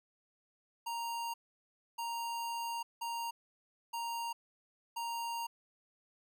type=tone bursts at uneven times; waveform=square; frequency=932.3 Hz; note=A#5; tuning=in tune; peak=-37 dBFS; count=5; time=0.86-1.34 / 1.98-2.83 / 3.01-3.31 / 3.93-4.33 / 4.96-5.47 s; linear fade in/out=10 ms; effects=none

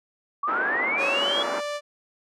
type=linear sweep; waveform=sine; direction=up; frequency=1108.7 to 3399 Hz; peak=-23 dBFS; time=0.43-1.43 s; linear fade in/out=5 ms
type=band-pass noise; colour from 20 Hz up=white; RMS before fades=-30 dBFS; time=0.47-1.61 s; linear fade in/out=20 ms; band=260 to 1500 Hz; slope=24 dB/octave
type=tone with pitch glide; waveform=sawtooth; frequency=554.4 to 587 Hz; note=C#5 to D5; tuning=0 to -1 cents; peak=-24 dBFS; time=0.97-1.81 s; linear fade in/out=50 ms; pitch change=+99 cents; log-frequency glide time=1.08-1.57 s
effects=low-pass 7000 Hz 12 dB/octave

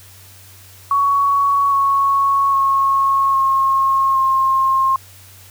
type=tone with pitch steps; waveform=sine; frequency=1119 / 1105.5 / 1092.2 / 1079 / 1066 Hz; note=C#6 / C#6 / C#6 / C#6 / C6; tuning=+16 / -5 / -26 / -47 / +32 cents; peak=-12 dBFS; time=0.91-4.96 s; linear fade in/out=2 ms; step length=810 ms; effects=added 95 Hz sine -44 dBFS peak until 5.5 s + white hiss -44 dBFS RMS until 5.5 s

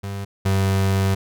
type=tone pair in turn; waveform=35% pulse; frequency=99.1 / 96.72 Hz; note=G2 / G2; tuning=+19 / -23 cents; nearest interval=unison; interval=42 cents; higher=first; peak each=-25 / -15 dBFS; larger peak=second; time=0.03-0.25 / 0.45-1.15 s; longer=second; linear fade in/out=10 ms; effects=none

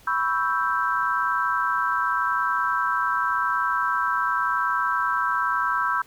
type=chord; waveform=sine; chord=C# half-diminished seventh; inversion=third; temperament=equal; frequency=987.8 / 1108.7 / 1318.5 / 1568 Hz; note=B5 / C#6 / E6 / G6; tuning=0 / 0 / 0 / 0 cents; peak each=-27 / -28 / -25 / -26 dBFS; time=0.07-6.02 s; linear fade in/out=5 ms; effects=pink hiss -53 dBFS RMS until 6.06 s

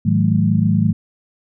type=tone cluster; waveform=sine; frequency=107.7 / 159.1 / 185 / 214.6 Hz; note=A2 / D#3 / F#3 / A3; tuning=-37 / +39 / 0 / -43 cents; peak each=-18 dBFS; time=0.05-0.93 s; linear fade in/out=10 ms; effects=none

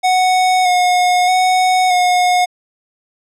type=tone with vibrato; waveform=square; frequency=731 Hz; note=F#5; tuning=21 cents flat; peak=-11 dBFS; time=0.03-2.46 s; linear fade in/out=20 ms; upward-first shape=square; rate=0.8 Hz; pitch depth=20 cents each way; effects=low-pass 9000 Hz 12 dB/octave

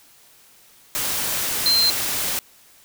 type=tone in noise; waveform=sine; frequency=4135 Hz; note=C8; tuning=21 cents flat; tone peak=-15 dBFS; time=1.66-1.9 s; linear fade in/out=0 ms; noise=white; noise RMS=-24 dBFS; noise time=0.95-2.39 s; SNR=+6 dB; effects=white hiss -52 dBFS RMS until 2.84 s

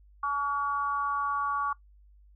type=harmonic tone; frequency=283.8 Hz; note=C#4; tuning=41 cents sharp; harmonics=3 / 4 / 5; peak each=-37 / -27 / -36 dBFS; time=0.23-1.73 s; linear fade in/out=5 ms; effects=noise-tail reverb RT60 0.1 s tail -19 dB re dry + added 50 Hz sine -54 dBFS peak until 2.35 s

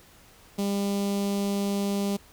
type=tone with notch filter; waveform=sawtooth; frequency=200 Hz; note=G3; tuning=35 cents sharp; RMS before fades=-27 dBFS; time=0.58-2.17 s; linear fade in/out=10 ms; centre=1600 Hz; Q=0.63; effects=pink hiss -54 dBFS RMS until 2.32 s

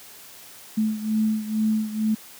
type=beating tone pair; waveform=sine; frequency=216.4 / 218.6 Hz; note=A3 / A3; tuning=-29 / -11 cents; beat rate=2.2 Hz; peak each=-22 / -26 dBFS; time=0.77-2.15 s; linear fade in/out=10 ms; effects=white hiss -45 dBFS RMS until 2.39 s + high-pass 80 Hz 12 dB/octave

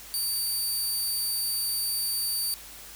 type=tone; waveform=15% pulse; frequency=4615 Hz; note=D8; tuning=31 cents flat; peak=-20 dBFS; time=0.14-2.54 s; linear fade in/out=0 ms; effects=added 50 Hz sine -55 dBFS peak until 2.95 s + white hiss -45 dBFS RMS until 2.95 s

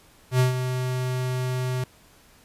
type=tone with ADSR envelope; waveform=square; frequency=127.4 Hz; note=C3; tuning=46 cents flat; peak=-16 dBFS; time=0.31-1.84 s; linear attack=86 ms; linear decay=130 ms; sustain=-9 dB; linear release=4 ms; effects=pink hiss -55 dBFS RMS until 2.44 s + resampled to 32000 Hz

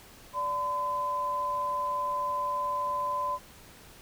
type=tone pair together; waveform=sine; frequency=582.1 / 1017 Hz; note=D5 / C6; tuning=-15 / -50 cents; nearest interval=minor seventh; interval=965 cents; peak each=-37 / -28 dBFS; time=0.33-3.39 s; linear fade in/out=50 ms; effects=pink hiss -52 dBFS RMS until 4.01 s

